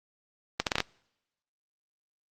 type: accelerating click train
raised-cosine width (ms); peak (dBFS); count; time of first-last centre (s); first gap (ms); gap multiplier
0.2; -7; 6; 0.6-0.804; 68; 0.74
effects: noise-tail reverb RT60 0.9 s tail -26 dB re dry + Opus 24 kbps